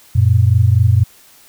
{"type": "tone pair together", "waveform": "sine", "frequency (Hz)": [92.7, 116.79], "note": ["F#2", "A#2"], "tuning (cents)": [4, 4], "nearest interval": "major third", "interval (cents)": 400, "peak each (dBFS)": -11, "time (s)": [0.15, 1.04], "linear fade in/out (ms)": 10, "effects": ["white hiss -46 dBFS RMS until 1.48 s"]}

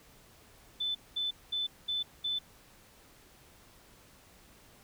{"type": "tone bursts", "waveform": "sine", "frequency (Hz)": 3514, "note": "A7", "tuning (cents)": -3, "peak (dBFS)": -30, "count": 5, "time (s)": [0.8, 2.39], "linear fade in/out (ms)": 10, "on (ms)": 150, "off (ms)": 210, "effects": ["pink hiss -59 dBFS RMS until 4.83 s"]}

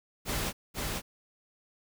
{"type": "noise with echo", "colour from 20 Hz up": "pink", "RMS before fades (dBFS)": -32, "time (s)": [0.25, 0.53], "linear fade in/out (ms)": 50, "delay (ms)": 490, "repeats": 1, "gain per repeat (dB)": -2, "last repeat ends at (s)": 1.02, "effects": []}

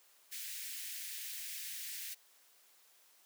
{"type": "high-pass noise", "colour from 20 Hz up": "white", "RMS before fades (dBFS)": -44, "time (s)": [0.31, 2.15], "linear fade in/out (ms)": 20, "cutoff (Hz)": 1700, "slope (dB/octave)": 48, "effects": ["white hiss -66 dBFS RMS until 3.25 s", "high-pass 400 Hz 12 dB/octave"]}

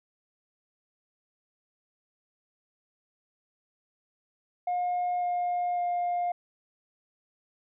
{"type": "tone with pitch steps", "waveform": "sine", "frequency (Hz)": [715, 710.5, 706], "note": ["F5", "F5", "F5"], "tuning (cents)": [41, 30, 19], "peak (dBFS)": -24, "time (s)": [4.67, 6.32], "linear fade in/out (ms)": 5, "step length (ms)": 550, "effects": ["tanh soft clip ceiling -24 dBFS"]}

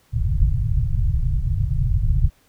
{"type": "low-pass noise", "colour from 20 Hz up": "pink", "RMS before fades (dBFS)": -19, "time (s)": [0.12, 2.3], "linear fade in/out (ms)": 20, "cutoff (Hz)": 150, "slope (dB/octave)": 96, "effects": ["pink hiss -59 dBFS RMS until 2.48 s"]}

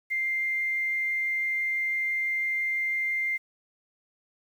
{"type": "tone with quantisation", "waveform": "sine", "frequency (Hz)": 2098, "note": "C7", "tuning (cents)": 4, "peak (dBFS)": -25, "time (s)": [0.1, 3.38], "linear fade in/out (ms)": 20, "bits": 9, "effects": []}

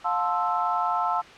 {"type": "chord", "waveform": "sine", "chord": "F major seventh", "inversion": "none", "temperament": "equal with one note detuned", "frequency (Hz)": [709.8, 880, 1046.5, 1318.5], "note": ["F5", "A5", "C6", "E6"], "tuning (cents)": [28, 0, 0, 0], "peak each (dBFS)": [-28, -27, -30, -27], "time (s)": [0.04, 1.22], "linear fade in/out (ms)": 20, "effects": ["white hiss -45 dBFS RMS until 1.37 s", "low-pass 3000 Hz 12 dB/octave"]}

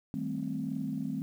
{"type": "chord", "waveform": "sine", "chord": "A half-diminished seventh", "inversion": "second", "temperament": "equal with one note detuned", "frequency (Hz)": [157.74, 196, 220, 261.6], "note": ["Eb3", "G3", "A3", "C4"], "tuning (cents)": [24, 0, 0, 0], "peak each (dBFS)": [-38, -38, -37, -35], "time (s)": [0.14, 1.22], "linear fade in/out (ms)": 0, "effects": ["tanh soft clip ceiling -22 dBFS", "10-bit"]}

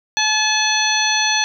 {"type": "harmonic tone", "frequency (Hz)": 860, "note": "A5", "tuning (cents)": -40, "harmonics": [1, 2, 3, 4, 5, 7], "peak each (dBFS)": [-22, -22, -22, -22, -22, -22], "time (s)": [0.17, 1.44], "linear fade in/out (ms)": 0, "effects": []}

